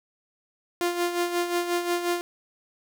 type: tone with tremolo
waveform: sawtooth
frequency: 349.2 Hz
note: F4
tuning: in tune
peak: -18 dBFS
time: 0.81-2.21 s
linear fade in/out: 0 ms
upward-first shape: sine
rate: 5.6 Hz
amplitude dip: 60%
effects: none